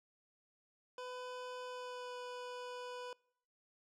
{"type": "tone with pitch glide", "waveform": "25% pulse", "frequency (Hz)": [501, 495.2], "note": ["B4", "B4"], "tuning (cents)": [25, 5], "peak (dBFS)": -40, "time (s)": [0.98, 3.13], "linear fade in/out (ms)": 2, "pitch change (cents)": -20, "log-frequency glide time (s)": [1.65, 2.15], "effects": ["noise-tail reverb RT60 0.7 s tail -26 dB re dry", "low-pass 6000 Hz 12 dB/octave"]}